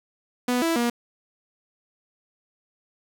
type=tone with pitch steps; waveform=sawtooth; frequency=247.2 / 330.5 / 238.1 Hz; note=B3 / E4 / A#3; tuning=+2 / +5 / +37 cents; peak=-17 dBFS; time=0.48-0.9 s; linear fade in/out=5 ms; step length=140 ms; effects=8-bit